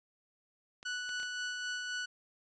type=clicks; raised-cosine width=0.2 ms; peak=-32 dBFS; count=4; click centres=0.829 / 1.092 / 1.2 / 1.231 s
type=tone with tremolo; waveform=sawtooth; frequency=1480 Hz; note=F#6; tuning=in tune; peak=-31 dBFS; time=0.85-2.06 s; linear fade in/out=10 ms; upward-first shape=sine; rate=3.8 Hz; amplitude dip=30%
effects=resampled to 16000 Hz